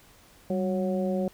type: harmonic tone with a mistuned harmonic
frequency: 183.9 Hz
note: F#3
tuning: 10 cents flat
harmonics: 1 / 2 / 3 / 4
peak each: -27 / -32 / -30 / -39 dBFS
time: 0.5-1.28 s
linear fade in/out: 2 ms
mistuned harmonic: 1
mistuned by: +84 cents
effects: pink hiss -56 dBFS RMS until 1.33 s